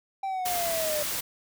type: linear sweep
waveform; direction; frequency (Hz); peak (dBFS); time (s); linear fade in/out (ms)
triangle; down; 784 to 590; -26; 0.23-1.03; 5
type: noise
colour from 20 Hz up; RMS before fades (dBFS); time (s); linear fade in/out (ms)
white; -31; 0.45-1.21; 10
effects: none